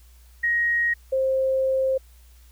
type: tone pair in turn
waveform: sine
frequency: 1883 / 528.4 Hz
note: A#6 / C5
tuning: +17 / +17 cents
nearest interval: octave + minor seventh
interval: 2200 cents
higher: first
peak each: -19 dBFS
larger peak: neither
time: 0.43-0.94 / 1.12-1.98 s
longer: second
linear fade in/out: 10 ms
effects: added 60 Hz sine -48 dBFS peak until 2.51 s + white hiss -59 dBFS RMS until 2.51 s

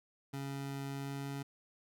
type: tone with pitch glide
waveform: 25% pulse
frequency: 138.3 to 139.18 Hz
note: C#3 to C#3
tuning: -4 to +7 cents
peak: -35 dBFS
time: 0.33-1.43 s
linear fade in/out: 10 ms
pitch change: +11 cents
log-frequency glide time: 0.85-1.31 s
effects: none

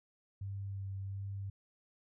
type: tone with vibrato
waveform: sine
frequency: 98 Hz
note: G2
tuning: in tune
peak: -38 dBFS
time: 0.41-1.5 s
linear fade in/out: 5 ms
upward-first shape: sine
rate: 1.4 Hz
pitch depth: 16 cents each way
effects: none

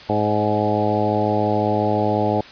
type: harmonic tone with a mistuned harmonic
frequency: 105.8 Hz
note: G#2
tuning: 33 cents sharp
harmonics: 1 / 2 / 3 / 4 / 5 / 6 / 7 / 8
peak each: -25 / -25 / -25 / -25 / -25 / -25 / -25 / -25 dBFS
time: 0.09-2.41 s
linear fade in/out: 5 ms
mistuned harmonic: 6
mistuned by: -21 cents
effects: white hiss -40 dBFS RMS until 2.51 s + resampled to 11025 Hz

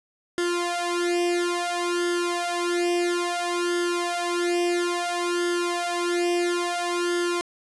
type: tone with flanger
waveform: sawtooth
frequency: 349.2 Hz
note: F4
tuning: in tune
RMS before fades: -25 dBFS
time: 0.38-7.41 s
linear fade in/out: 0 ms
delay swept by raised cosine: 0.6 to 2.5 ms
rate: 0.59 Hz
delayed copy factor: +0.95
effects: resampled to 24000 Hz + 9-bit

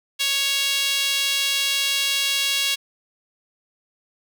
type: tone with high-pass filter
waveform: sawtooth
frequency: 554.4 Hz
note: C#5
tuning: in tune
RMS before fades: -22 dBFS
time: 0.19-2.76 s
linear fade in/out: 20 ms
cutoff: 3100 Hz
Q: 2.2
effects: none

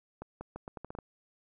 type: accelerating click train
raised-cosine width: 1 ms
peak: -27 dBFS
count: 9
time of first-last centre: 0.22-0.987 s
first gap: 190 ms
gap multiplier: 0.79
effects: none

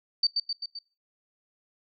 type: tone with echo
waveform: sine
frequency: 4600 Hz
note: D8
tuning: 37 cents flat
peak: -19 dBFS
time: 0.23-0.27 s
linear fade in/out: 5 ms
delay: 130 ms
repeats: 4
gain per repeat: -4 dB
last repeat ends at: 0.79 s
effects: noise-tail reverb RT60 0.4 s tail -24 dB re dry

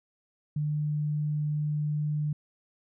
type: tone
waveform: sine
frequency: 149.8 Hz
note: D3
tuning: 35 cents sharp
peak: -26 dBFS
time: 0.56-2.33 s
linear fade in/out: 5 ms
effects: none

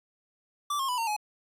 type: tone with pitch steps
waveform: square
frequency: 1166 / 1075.4 / 991.9 / 914.8 / 843.8 Hz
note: D6 / C6 / B5 / A#5 / G#5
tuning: -13 / +47 / +7 / -33 / +27 cents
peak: -28 dBFS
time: 0.7-1.165 s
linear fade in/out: 5 ms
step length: 93 ms
effects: resampled to 32000 Hz

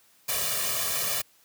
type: noise with comb filter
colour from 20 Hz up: white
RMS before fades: -28 dBFS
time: 0.28-1.22 s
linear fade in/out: 10 ms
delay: 1.7 ms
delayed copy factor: +0.9
effects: white hiss -61 dBFS RMS until 1.44 s + high-pass 80 Hz 12 dB/octave

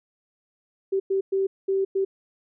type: tone bursts at uneven times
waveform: sine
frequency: 387.2 Hz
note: G4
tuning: 21 cents flat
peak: -20 dBFS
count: 5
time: 0.92-1 / 1.1-1.21 / 1.32-1.47 / 1.68-1.85 / 1.95-2.05 s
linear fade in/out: 10 ms
effects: none

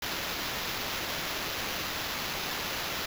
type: noise with sample-and-hold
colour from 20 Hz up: white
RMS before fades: -34 dBFS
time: 0.02-3.06 s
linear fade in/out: 5 ms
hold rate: 8820 Hz
effects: none

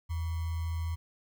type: tone with sample-and-hold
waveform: sine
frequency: 82.41 Hz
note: E2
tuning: in tune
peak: -30 dBFS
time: 0.09-0.96 s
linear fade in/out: 20 ms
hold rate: 1050 Hz
effects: none

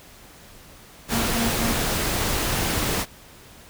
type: noise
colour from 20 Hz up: pink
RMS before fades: -24 dBFS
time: 1.08-3.06 s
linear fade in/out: 50 ms
type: tone with tremolo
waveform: 45% pulse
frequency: 231 Hz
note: A#3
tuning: 16 cents flat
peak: -23 dBFS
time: 1.11-1.74 s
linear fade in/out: 10 ms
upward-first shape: sine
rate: 4 Hz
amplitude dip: 90%
effects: pink hiss -47 dBFS RMS until 3.69 s

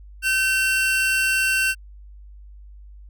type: tone pair together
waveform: 45% pulse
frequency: 1538 / 2721 Hz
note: G6 / F7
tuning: -33 / -46 cents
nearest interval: minor seventh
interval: 987 cents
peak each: -21 dBFS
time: 0.22-1.75 s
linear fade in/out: 50 ms
effects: added 50 Hz sine -40 dBFS peak until 3.09 s

